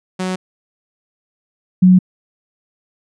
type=tone pair in turn; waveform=sawtooth / sine; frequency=185.3 / 183.7 Hz; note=F#3 / F#3; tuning=+3 / -12 cents; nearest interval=unison; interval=15 cents; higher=first; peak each=-15 / -5 dBFS; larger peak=second; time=0.19-0.36 / 1.82-1.99 s; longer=neither; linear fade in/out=10 ms; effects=resampled to 22050 Hz